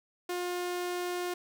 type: tone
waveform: sawtooth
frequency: 356 Hz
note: F4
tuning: 33 cents sharp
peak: -28 dBFS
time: 0.29-1.34 s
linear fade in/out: 5 ms
effects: none